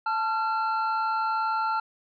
triangle tone pair together, 881.2 / 1371 Hz, A5 / F6, +2 / -32 cents, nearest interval minor sixth, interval 766 cents, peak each -25 dBFS, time 0.06-1.8 s, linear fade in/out 5 ms, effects resampled to 11025 Hz

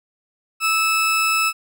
40% pulse tone pair together, 1308 / 2616 Hz, E6 / E7, -14 / -14 cents, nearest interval octave, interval 1200 cents, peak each -19 dBFS, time 0.6-1.53 s, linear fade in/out 50 ms, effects none

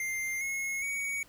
square tone with pitch steps, 2099 / 2171 / 2244 Hz, C7 / C#7 / C#7, +5 / -37 / +21 cents, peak -32 dBFS, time 0-1.23 s, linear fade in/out 2 ms, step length 410 ms, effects pink hiss -59 dBFS RMS until 1.28 s

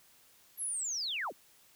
sine linear sweep, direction down, 11580 to 115.9 Hz, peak -33 dBFS, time 0.57-1.33 s, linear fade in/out 50 ms, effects white hiss -63 dBFS RMS until 1.75 s

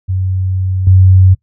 sine tone with level steps, 93.6 Hz, F#2, 20 cents sharp, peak -12 / -3 dBFS, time 0.08-1.35 s, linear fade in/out 20 ms, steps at 0.87 s, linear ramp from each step 2 ms, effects noise-tail reverb RT60 0.1 s tail -19 dB re dry

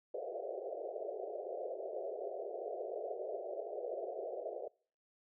white band-pass noise, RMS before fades -42 dBFS, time 0.14-4.68 s, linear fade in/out 5 ms, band 370 to 700 Hz, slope 96 dB/octave, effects noise-tail reverb RT60 0.5 s tail -26 dB re dry

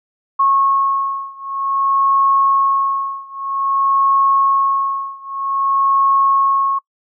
sine beating tone pair, 1094 / 1094.52 Hz, C#6 / C#6, -23 / -22 cents, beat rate 0.52 Hz, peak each -16 / -17 dBFS, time 0.39-6.79 s, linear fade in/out 10 ms, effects noise-tail reverb RT60 0.1 s tail -23 dB re dry

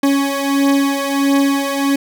40% pulse beating tone pair, 277.2 / 278.7 Hz, C#4 / C#4, 0 / +9 cents, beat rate 1.5 Hz, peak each -14 / -17 dBFS, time 0.03-1.96 s, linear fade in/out 5 ms, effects none

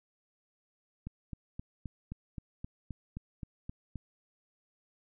click train, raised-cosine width 5 ms, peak -27 dBFS, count 12, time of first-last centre 1.07-3.957 s, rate 3.81 Hz, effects none

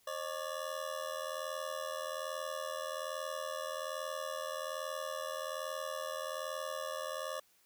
25% pulse ring-modulated tone, 573 Hz, D5, 43 cents flat, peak -31 dBFS, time 0.07-7.4 s, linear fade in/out 5 ms, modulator 40.6 Hz, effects white hiss -69 dBFS RMS until 7.65 s

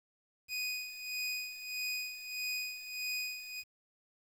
25% pulse tone with tremolo, 2489 Hz, D#7, in tune, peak -30 dBFS, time 0.48-3.64 s, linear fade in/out 50 ms, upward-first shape sine, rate 1.6 Hz, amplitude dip 70%, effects 10-bit

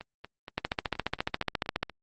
two click trains, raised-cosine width 0.3 ms, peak -11 / -24 dBFS, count 19 / 9, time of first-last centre 0.58-1.83 / 0.01-1.897 s, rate 14.4 / 4.24 Hz, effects Opus 24 kbps

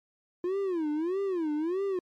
triangle tone with vibrato, 344.1 Hz, F4, 26 cents flat, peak -25 dBFS, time 0.44-1.99 s, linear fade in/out 2 ms, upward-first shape sine, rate 1.6 Hz, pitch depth 250 cents each way, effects MP3 64 kbps

